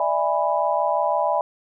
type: chord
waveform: sine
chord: E dominant seventh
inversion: third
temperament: just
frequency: 593.3 / 659.3 / 824.1 / 988.9 Hz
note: D5 / E5 / G#5 / B5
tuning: +18 / 0 / -14 / +2 cents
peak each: -24 dBFS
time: 0-1.41 s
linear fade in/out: 2 ms
effects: none